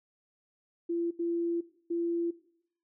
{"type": "tone bursts at uneven times", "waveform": "sine", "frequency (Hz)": 340, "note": "F4", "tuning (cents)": -46, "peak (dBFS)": -28, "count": 3, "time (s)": [[0.89, 1.11], [1.19, 1.61], [1.9, 2.31]], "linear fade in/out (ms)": 10, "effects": ["noise-tail reverb RT60 0.7 s tail -18 dB re dry"]}